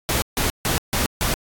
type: noise bursts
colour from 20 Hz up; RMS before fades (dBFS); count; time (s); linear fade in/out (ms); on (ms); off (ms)
pink; -21; 5; 0.09-1.34; 0; 130; 150
effects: AAC 64 kbps